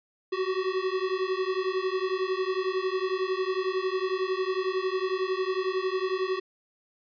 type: beating tone pair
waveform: square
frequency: 370 / 381 Hz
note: F#4 / G4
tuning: 0 / -49 cents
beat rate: 11 Hz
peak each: -30 dBFS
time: 0.32-6.4 s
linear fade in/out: 10 ms
effects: resampled to 11025 Hz